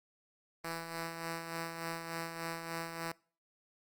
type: tone with tremolo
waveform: 5% pulse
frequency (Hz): 165.7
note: E3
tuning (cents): +9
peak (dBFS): -25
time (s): 0.64-3.12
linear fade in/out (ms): 5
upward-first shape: sine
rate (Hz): 3.4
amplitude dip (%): 50
effects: noise-tail reverb RT60 0.4 s tail -23 dB re dry + Opus 24 kbps